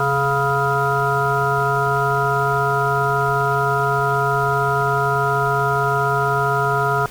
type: harmonic tone with a mistuned harmonic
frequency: 140 Hz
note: C#3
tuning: 18 cents sharp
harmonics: 1 / 3 / 5 / 7 / 9 / 10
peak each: -23 / -23 / -23 / -23 / -23 / -23 dBFS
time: 0-7.06 s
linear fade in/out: 2 ms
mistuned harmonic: 1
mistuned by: -66 cents
effects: pink hiss -38 dBFS RMS until 7.1 s